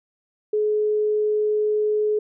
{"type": "tone", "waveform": "sine", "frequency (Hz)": 424.1, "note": "G#4", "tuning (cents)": 36, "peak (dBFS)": -18, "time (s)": [0.53, 2.19], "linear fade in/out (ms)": 5, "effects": []}